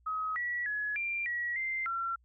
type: tone with pitch steps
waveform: sine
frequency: 1270 / 1937 / 1691 / 2376 / 1920 / 2086 / 1360 Hz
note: D#6 / B6 / G#6 / D7 / B6 / C7 / F6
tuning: +35 / -34 / +31 / +20 / -49 / -6 / -46 cents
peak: -31 dBFS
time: 0.06-2.16 s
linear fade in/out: 10 ms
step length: 300 ms
effects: added 60 Hz sine -63 dBFS peak until 2.24 s